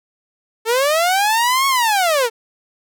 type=linear two-way sweep; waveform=sawtooth; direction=up then down; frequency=435.6 to 1108.7 to 435.6 Hz; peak=-10 dBFS; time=0.65-2.3 s; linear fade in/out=50 ms; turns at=1.67 s; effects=none